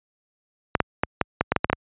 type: clicks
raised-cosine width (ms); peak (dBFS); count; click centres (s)
0.5; -3; 10; 0.752 / 0.803 / 1.035 / 1.213 / 1.41 / 1.52 / 1.563 / 1.645 / 1.699 / 1.73
effects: high-pass 60 Hz 12 dB/octave + resampled to 8000 Hz